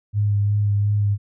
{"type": "tone with vibrato", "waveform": "sine", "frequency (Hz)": 102.8, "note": "G#2", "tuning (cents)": -17, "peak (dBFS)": -16, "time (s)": [0.13, 1.18], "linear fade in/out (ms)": 50, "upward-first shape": "sine", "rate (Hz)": 2.8, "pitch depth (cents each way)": 18, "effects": []}